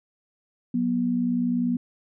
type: tone pair together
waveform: sine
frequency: 182.8 / 242.9 Hz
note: F#3 / B3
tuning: -21 / -29 cents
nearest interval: perfect fourth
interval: 492 cents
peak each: -28 / -22 dBFS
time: 0.74-1.77 s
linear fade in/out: 5 ms
effects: none